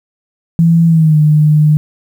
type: tone with pitch glide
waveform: sine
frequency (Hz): 166.5 to 151.8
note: E3 to D#3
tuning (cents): +18 to -42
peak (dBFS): -5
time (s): 0.59-1.77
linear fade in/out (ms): 0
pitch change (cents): -160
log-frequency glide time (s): 0.87-1.18
effects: 7-bit